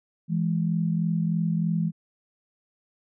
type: tone pair together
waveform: sine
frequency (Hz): 166.3 / 209.5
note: E3 / G#3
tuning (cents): +16 / +15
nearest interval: major third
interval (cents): 399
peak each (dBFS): -23 / -28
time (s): 0.28-1.92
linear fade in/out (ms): 50
effects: none